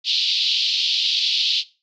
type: band-pass noise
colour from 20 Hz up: white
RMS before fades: -20 dBFS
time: 0.04-1.64 s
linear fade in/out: 50 ms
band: 2900 to 4600 Hz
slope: 48 dB/octave
effects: noise-tail reverb RT60 0.3 s tail -18 dB re dry + MP3 96 kbps